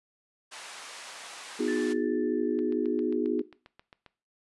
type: band-pass noise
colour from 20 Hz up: pink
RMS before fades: -44 dBFS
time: 0.51-1.94 s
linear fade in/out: 20 ms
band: 860 to 10000 Hz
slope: 12 dB/octave
type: chord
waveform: sine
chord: G# minor seventh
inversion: first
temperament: equal with one note detuned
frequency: 246.9 / 311.1 / 362 / 415.3 Hz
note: B3 / D#4 / F#4 / G#4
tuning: 0 / 0 / -38 / 0 cents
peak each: -31 dBFS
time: 1.59-3.42 s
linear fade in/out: 10 ms
type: tone with exponential decay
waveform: sine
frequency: 1760 Hz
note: A6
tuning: in tune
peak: -35 dBFS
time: 1.68-3.16 s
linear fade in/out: 1 ms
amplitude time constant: 320 ms
type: click train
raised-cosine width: 0.3 ms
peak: -33 dBFS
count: 12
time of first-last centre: 2.59-4.063 s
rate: 7.47 Hz
effects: noise-tail reverb RT60 0.4 s tail -19 dB re dry + resampled to 24000 Hz